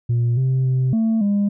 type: tone with pitch steps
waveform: sine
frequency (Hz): 119 / 130.9 / 129.5 / 223.5 / 202.8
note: A#2 / C3 / C3 / A3 / G#3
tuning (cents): +36 / +1 / -17 / +27 / -41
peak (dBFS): -13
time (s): 0.09-1.49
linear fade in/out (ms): 10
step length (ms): 280
effects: tanh soft clip ceiling -14 dBFS